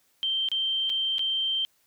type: tone with dropouts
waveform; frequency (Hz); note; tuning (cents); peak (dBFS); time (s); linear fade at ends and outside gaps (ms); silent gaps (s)
sine; 3136; G7; 0; -24; 0.23-1.65; 0; 0.487-0.516 / 0.895-0.9 / 1.183-1.193
effects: white hiss -67 dBFS RMS until 1.86 s